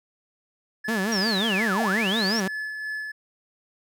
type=tone with tremolo; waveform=triangle; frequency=1722 Hz; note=A6; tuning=38 cents flat; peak=-26 dBFS; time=0.84-3.12 s; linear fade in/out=10 ms; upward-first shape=sine; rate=3 Hz; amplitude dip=35%
type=tone with vibrato; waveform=sawtooth; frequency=207.7 Hz; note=G#3; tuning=in tune; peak=-20 dBFS; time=0.88-2.48 s; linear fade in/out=5 ms; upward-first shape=sine; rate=5.6 Hz; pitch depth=190 cents each way
type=linear two-way sweep; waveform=sine; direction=down then up; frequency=5710 to 622.3 to 5710 Hz; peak=-25 dBFS; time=1.12-2.4 s; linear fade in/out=2 ms; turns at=1.82 s
effects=none